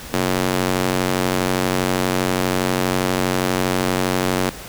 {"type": "tone with high-pass filter", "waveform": "square", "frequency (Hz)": 46.22, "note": "F#1", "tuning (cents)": -1, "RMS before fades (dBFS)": -20, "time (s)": [0.13, 4.5], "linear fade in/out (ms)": 10, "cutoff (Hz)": 230, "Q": 0.74, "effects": ["pink hiss -35 dBFS RMS until 4.68 s"]}